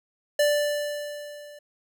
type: tone with level ramp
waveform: square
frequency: 587.3 Hz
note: D5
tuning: in tune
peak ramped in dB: -18 to -44 dBFS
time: 0.39-1.59 s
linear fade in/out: 5 ms
effects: none